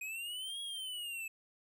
square linear two-way sweep, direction up then down, 2489 to 3322 to 2603 Hz, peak -40 dBFS, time 0.01-1.28 s, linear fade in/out 5 ms, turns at 0.61 s, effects none

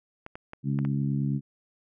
clicks, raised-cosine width 0.5 ms, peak -24 dBFS, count 5, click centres 0.264 / 0.355 / 0.534 / 0.789 / 0.85 s
harmonic tone, 69.6 Hz, C#2, 8 cents sharp, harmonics 2 / 3 / 4 / 5, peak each -26 / -30 / -34 / -45 dBFS, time 0.63-1.41 s, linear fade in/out 50 ms
effects none

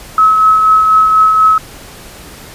sine tone with tremolo, 1287 Hz, E6, 42 cents flat, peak -3 dBFS, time 0.18-1.58 s, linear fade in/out 2 ms, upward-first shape triangle, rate 4.1 Hz, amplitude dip 40%, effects pink hiss -33 dBFS RMS until 2.54 s + resampled to 32000 Hz

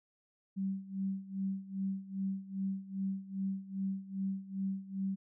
sine tone with tremolo, 193.3 Hz, G3, 24 cents flat, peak -31 dBFS, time 0.56-5.16 s, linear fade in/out 20 ms, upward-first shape sine, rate 2.5 Hz, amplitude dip 85%, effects none

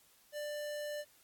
square tone, 592 Hz, D5, 14 cents sharp, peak -39 dBFS, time 0.32-1.05 s, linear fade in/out 50 ms, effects white hiss -66 dBFS RMS until 1.23 s + AAC 64 kbps

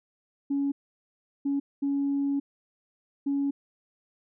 sine tone bursts at uneven times, 280 Hz, C#4, 18 cents sharp, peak -23 dBFS, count 4, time 0.5-0.72 / 1.45-1.6 / 1.82-2.4 / 3.26-3.51 s, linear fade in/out 10 ms, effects tanh soft clip ceiling -20 dBFS

